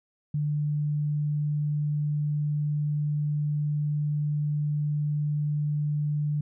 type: tone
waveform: sine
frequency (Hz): 148.4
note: D3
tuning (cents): +18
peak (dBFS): -24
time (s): 0.34-6.41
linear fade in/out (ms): 5
effects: none